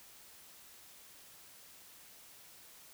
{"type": "silence", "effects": ["white hiss -57 dBFS RMS until 2.93 s"]}